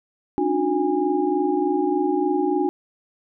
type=tone cluster; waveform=sine; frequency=280.2 / 303.5 / 363 / 818 Hz; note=C#4 / D#4 / F#4 / G#5; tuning=+19 / -43 / -33 / -26 cents; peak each=-27 / -23 / -22 / -26 dBFS; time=0.38-2.69 s; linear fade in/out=0 ms; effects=none